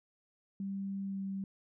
sine tone with pitch glide, 196 to 194.31 Hz, G3 to G3, 0 to -15 cents, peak -35 dBFS, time 0.6-1.44 s, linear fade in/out 2 ms, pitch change -15 cents, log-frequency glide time 1.05-1.2 s, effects none

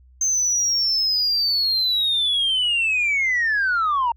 sine linear sweep, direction down, 6300 to 907 Hz, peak -16 dBFS, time 0.21-4.12 s, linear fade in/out 5 ms, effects tanh soft clip ceiling -15 dBFS + added 63 Hz sine -48 dBFS peak until 4.16 s

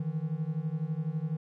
triangle beating tone pair, 151.5 / 163.5 Hz, D#3 / E3, -46 / -14 cents, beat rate 12 Hz, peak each -31 dBFS, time 0-1.37 s, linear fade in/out 5 ms, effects none

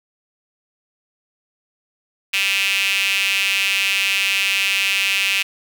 sawtooth tone with high-pass filter, 196 Hz, G3, in tune, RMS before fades -19 dBFS, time 2.33-5.43 s, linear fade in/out 10 ms, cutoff 2600 Hz, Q 5.5, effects none

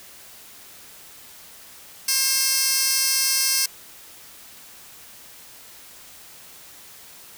15% pulse tone with high-pass filter, 534 Hz, C5, 35 cents sharp, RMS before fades -21 dBFS, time 2.08-3.66 s, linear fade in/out 5 ms, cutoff 5200 Hz, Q 0.96, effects white hiss -45 dBFS RMS until 7.37 s

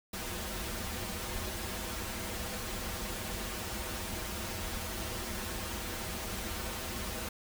pink noise with comb filter, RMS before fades -38 dBFS, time 0.13-7.29 s, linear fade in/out 5 ms, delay 7 ms, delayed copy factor -0.95, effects none

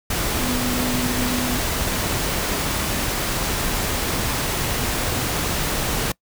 sine tone in noise, 248.3 Hz, B3, 9 cents sharp, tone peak -24 dBFS, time 0.39-1.58 s, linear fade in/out 5 ms, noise pink, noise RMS -23 dBFS, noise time 0.1-6.12 s, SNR -4 dB, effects noise-tail reverb RT60 0.1 s tail -24 dB re dry

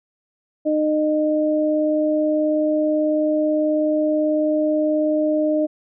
sine tone pair together, 306 / 612.4 Hz, D#4 / D#5, -29 / -28 cents, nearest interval octave, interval 1201 cents, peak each -19 dBFS, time 0.65-5.67 s, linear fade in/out 20 ms, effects none

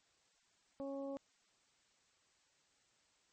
harmonic tone, 275.4 Hz, C#4, 11 cents flat, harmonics 1 / 2 / 3 / 4, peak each -44 / -43 / -55 / -59 dBFS, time 0.8-1.17 s, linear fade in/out 0 ms, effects white hiss -74 dBFS RMS until 3.32 s + MP3 32 kbps

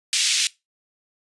pink band-pass noise, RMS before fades -21 dBFS, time 0.13-0.47 s, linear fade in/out 0 ms, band 2600 to 8400 Hz, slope 24 dB/octave, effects noise-tail reverb RT60 0.2 s tail -20 dB re dry + resampled to 24000 Hz

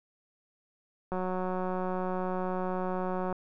click train, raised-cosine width 1 ms, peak -20 dBFS, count 407, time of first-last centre 1.12-3.327 s, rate 184 Hz, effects none

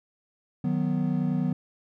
triangle chord, B major, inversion first, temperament equal, 155.56 / 185 / 246.9 Hz, D#3 / F#3 / B3, 0 / 0 / 0 cents, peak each -26 dBFS, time 0.64-1.53 s, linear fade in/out 5 ms, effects none

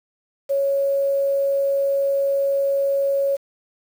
sine tone with quantisation, 554 Hz, C#5, 1 cent flat, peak -17 dBFS, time 0.49-3.37 s, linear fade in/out 20 ms, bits 7, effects none

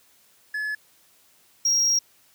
triangle tone pair in turn, 1711 / 5617 Hz, A6 / F8, -49 / +9 cents, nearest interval octave + major sixth, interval 2058 cents, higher second, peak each -24 / -17 dBFS, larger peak second, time 0.54-0.75 / 1.65-1.99 s, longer second, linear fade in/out 5 ms, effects white hiss -59 dBFS RMS until 2.34 s + high-pass 60 Hz 12 dB/octave

